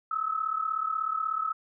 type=tone pair together; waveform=sine; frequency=1269.6 / 1306 Hz; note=D#6 / E6; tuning=+35 / -17 cents; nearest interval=unison; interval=48 cents; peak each=-31 / -29 dBFS; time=0.11-1.53 s; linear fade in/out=5 ms; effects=none